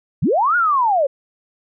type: linear two-way sweep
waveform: sine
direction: up then down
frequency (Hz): 98 to 1465 to 522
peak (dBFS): -13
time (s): 0.22-1.07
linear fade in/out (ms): 10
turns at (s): 0.56
effects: none